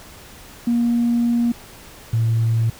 sine tone pair in turn, 236.7 / 113.73 Hz, A#3 / A#2, +27 / -42 cents, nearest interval octave + minor second, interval 1269 cents, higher first, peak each -14 dBFS, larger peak neither, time 0.67-1.52 / 2.13-2.7 s, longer first, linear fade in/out 5 ms, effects tanh soft clip ceiling -11 dBFS + pink hiss -42 dBFS RMS until 2.79 s

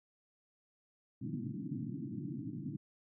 pink band-pass noise, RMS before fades -41 dBFS, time 1.21-2.77 s, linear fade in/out 10 ms, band 110 to 330 Hz, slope 96 dB/octave, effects none

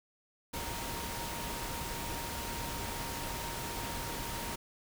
sine tone in noise, 932.3 Hz, A#5, in tune, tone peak -44 dBFS, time 0.53-4.56 s, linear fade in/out 10 ms, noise pink, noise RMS -39 dBFS, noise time 0.53-4.56 s, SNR -8 dB, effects none

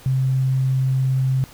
sine tone, 131.6 Hz, C3, 10 cents sharp, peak -16 dBFS, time 0.06-1.44 s, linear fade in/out 0 ms, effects pink hiss -45 dBFS RMS until 1.53 s

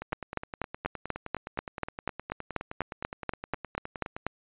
two click trains, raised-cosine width 0.5 ms, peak -13 / -21 dBFS, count 18 / 41, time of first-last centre 0.13-4.266 / 0.02-4.165 s, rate 4.11 / 9.65 Hz, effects resampled to 8000 Hz

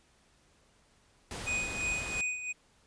pink noise, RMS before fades -40 dBFS, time 1.31-2.21 s, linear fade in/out 0 ms
square tone with tremolo, 2489 Hz, D#7, in tune, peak -30 dBFS, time 1.46-2.53 s, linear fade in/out 20 ms, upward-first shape sine, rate 2.9 Hz, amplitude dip 65%
effects pink hiss -66 dBFS RMS until 2.86 s + resampled to 22050 Hz

